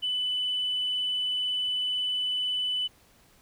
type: tone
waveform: sine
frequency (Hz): 2994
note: F#7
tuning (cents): +20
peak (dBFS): -25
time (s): 0.02-2.88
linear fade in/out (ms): 20
effects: tanh soft clip ceiling -21 dBFS + pink hiss -60 dBFS RMS until 3.41 s